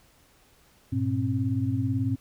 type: tone cluster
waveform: sine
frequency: 101.6 / 119.8 / 266.2 Hz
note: G#2 / A#2 / C4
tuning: -38 / +48 / +30 cents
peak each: -28 dBFS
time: 0.92-2.16 s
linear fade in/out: 10 ms
effects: pink hiss -60 dBFS RMS until 2.2 s